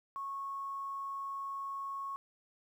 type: tone with quantisation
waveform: sine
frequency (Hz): 1100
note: C#6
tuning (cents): -14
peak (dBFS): -37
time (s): 0.16-2.16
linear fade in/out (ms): 0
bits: 11
effects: none